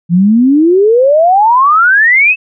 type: exponential sweep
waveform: sine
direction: up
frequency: 165.3 to 2661 Hz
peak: -4 dBFS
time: 0.09-2.36 s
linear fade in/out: 50 ms
effects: none